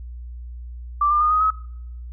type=tone with pitch steps; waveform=sine; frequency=1173 / 1198.3 / 1224.2 / 1250.7 / 1277.7 Hz; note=D6 / D6 / D#6 / D#6 / D#6; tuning=-2 / +34 / -28 / +9 / +46 cents; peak=-15 dBFS; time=1.01-1.505 s; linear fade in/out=5 ms; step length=99 ms; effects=noise-tail reverb RT60 0.8 s tail -26 dB re dry + added 60 Hz sine -32 dBFS peak until 2.12 s